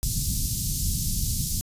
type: band-stop noise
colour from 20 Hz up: pink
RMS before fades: -26 dBFS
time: 0.03-1.61 s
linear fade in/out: 0 ms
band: 180 to 5000 Hz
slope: 24 dB/octave
effects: resampled to 32000 Hz